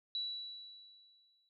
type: tone with exponential decay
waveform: sine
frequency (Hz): 3933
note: B7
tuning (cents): -8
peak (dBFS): -34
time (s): 0.15-1.49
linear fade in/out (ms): 1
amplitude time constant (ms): 290
effects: none